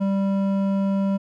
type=tone with hard clipping; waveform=sine; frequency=196 Hz; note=G3; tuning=in tune; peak=-21 dBFS; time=0-1.18 s; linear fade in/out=20 ms; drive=10 dB; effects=none